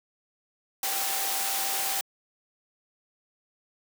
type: tone in noise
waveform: sine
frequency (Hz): 781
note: G5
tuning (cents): -7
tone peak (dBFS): -36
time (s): 0.83-2.01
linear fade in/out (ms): 2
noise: white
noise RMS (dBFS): -29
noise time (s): 0.83-2.01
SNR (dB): -10
effects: high-pass 400 Hz 12 dB/octave